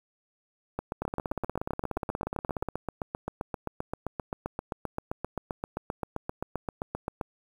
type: two click trains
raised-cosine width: 1 ms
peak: -17 / -17 dBFS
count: 50 / 29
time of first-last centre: 0.79-7.212 / 1.02-2.687 s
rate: 7.63 / 16.8 Hz
effects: 8-bit